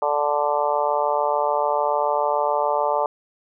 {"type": "harmonic tone", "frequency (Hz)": 146.83, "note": "D3", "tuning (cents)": 0, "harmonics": [3, 4, 5, 6, 7, 8], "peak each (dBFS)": [-28, -23, -27, -23, -28, -29], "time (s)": [0.02, 3.06], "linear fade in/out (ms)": 2, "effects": []}